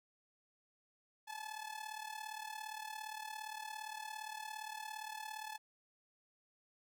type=tone with amplitude modulation; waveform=sawtooth; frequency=863 Hz; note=A5; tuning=34 cents flat; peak=-37 dBFS; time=1.27-5.58 s; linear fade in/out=20 ms; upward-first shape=sine; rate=37.4 Hz; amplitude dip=75%; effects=13-bit